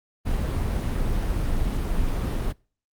brown noise, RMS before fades -24 dBFS, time 0.25-2.53 s, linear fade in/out 20 ms, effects noise-tail reverb RT60 0.4 s tail -25 dB re dry + Opus 32 kbps

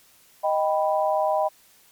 sine chord, Eb augmented, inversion none, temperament equal, 622.3 / 784 / 987.8 Hz, Eb5 / G5 / B5, 0 / 0 / 0 cents, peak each -22 / -24 / -27 dBFS, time 0.43-1.49 s, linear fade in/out 20 ms, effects white hiss -56 dBFS RMS until 1.91 s + MP3 96 kbps

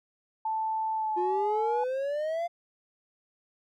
sine tone with pitch glide, 880 to 850 Hz, A5 to G#5, 0 to +40 cents, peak -27 dBFS, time 0.45-1.84 s, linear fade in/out 5 ms, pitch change -60 cents, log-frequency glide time 0.95-1.27 s
triangle exponential sweep, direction up, 350 to 698.5 Hz, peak -26 dBFS, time 1.16-2.48 s, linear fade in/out 20 ms
effects none

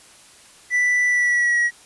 triangle tone with pitch glide, 1975.5 to 1911.5 Hz, B6 to A#6, 0 to +43 cents, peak -14 dBFS, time 0.7-1.71 s, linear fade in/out 50 ms, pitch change -57 cents, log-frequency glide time 1.07-1.59 s, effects white hiss -48 dBFS RMS until 1.85 s + resampled to 24000 Hz

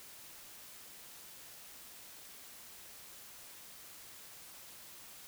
silence, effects white hiss -53 dBFS RMS until 5.27 s

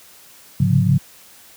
sine tone cluster, 105.3 / 135.9 / 142 / 179.9 Hz, G#2 / C#3 / C#3 / F#3, +24 / -34 / +42 / -48 cents, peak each -18 dBFS, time 0.6-0.98 s, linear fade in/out 5 ms, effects white hiss -46 dBFS RMS until 1.56 s + high-pass 60 Hz 12 dB/octave

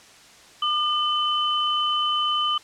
sine tone pair together, 1205 / 3036 Hz, D6 / F#7, +44 / +44 cents, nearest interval octave + major third, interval 1600 cents, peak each -23 dBFS, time 0.62-2.58 s, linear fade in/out 5 ms, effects white hiss -49 dBFS RMS until 2.63 s + low-pass 7000 Hz 12 dB/octave

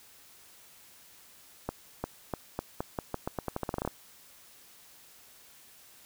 accelerating click train, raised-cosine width 1 ms, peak -17 dBFS, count 18, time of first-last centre 1.69-3.876 s, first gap 350 ms, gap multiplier 0.85, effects white hiss -56 dBFS RMS until 6.05 s

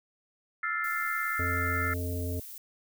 sine chord, F major seventh, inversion third, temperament equal, 1318.5 / 1396.9 / 1760 / 2093 Hz, E6 / F6 / A6 / C7, 0 / 0 / 0 / 0 cents, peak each -34 dBFS, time 0.63-1.94 s, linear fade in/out 5 ms
violet noise, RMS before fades -44 dBFS, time 0.84-2.58 s, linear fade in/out 2 ms
harmonic tone, 88 Hz, F2, 14 cents sharp, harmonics 1 / 3 / 5 / 7, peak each -31 / -38 / -40 / -44 dBFS, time 1.39-2.4 s, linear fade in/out 5 ms
effects none

